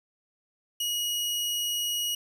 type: tone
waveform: sawtooth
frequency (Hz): 2900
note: F#7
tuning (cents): -35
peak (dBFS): -24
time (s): 0.8-2.15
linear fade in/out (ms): 5
effects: none